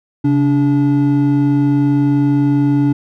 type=tone pair together; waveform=triangle; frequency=136.2 / 288.6 Hz; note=C#3 / D4; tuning=-30 / -30 cents; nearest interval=octave + minor second; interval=1300 cents; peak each=-13 / -10 dBFS; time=0.24-2.93 s; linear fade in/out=10 ms; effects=none